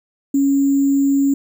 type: tone with sample-and-hold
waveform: sine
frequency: 277.2 Hz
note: C#4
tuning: in tune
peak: -12 dBFS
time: 0.34-1.34 s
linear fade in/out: 5 ms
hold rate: 7350 Hz
effects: none